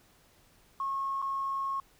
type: tone with dropouts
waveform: triangle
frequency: 1089 Hz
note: C#6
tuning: 31 cents flat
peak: -26 dBFS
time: 0.8-1.8 s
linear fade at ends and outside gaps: 2 ms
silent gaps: 1.218-1.224 s
effects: tanh soft clip ceiling -28 dBFS + pink hiss -63 dBFS RMS until 1.99 s